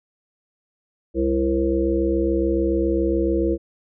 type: harmonic tone with a mistuned harmonic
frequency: 67.1 Hz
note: C2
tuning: 44 cents sharp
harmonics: 1 / 3 / 5 / 7 / 8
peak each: -25 / -29 / -20 / -25 / -28 dBFS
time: 1.14-3.58 s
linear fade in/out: 50 ms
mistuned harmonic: 1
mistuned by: -42 cents
effects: none